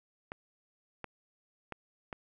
clicks, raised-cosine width 0.5 ms, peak -24 dBFS, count 4, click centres 0.319 / 1.043 / 1.723 / 2.128 s, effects none

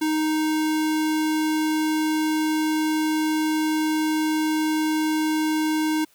square tone, 311.1 Hz, D#4, in tune, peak -21 dBFS, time 0.01-6.05 s, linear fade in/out 10 ms, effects white hiss -59 dBFS RMS until 6.14 s

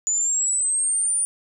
sine linear sweep, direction up, 6940 to 9397 Hz, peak -19 dBFS, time 0.07-1.25 s, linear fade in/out 0 ms, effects none

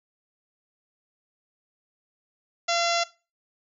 harmonic tone, 684 Hz, F5, 36 cents flat, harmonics 1 / 2 / 3 / 4 / 5 / 6 / 7 / 8 / 9 / 10, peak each -26 / -29 / -31 / -32 / -33 / -34 / -34 / -35 / -36 / -36 dBFS, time 2.68-3.04 s, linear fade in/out 10 ms, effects noise-tail reverb RT60 0.3 s tail -19 dB re dry

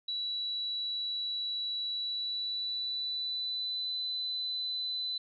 sine tone with pitch glide, 3927 to 4010 Hz, B7 to B7, -11 to +26 cents, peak -32 dBFS, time 0.08-5.18 s, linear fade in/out 5 ms, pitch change +37 cents, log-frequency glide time 1.91-3.97 s, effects none

